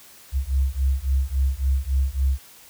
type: beating tone pair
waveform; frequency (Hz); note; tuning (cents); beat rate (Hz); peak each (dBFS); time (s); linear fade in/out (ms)
sine; 65.41 / 69.01; C2 / C#2; 0 / -7; 3.6; -22; 0.32-2.39; 50
effects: white hiss -48 dBFS RMS until 2.69 s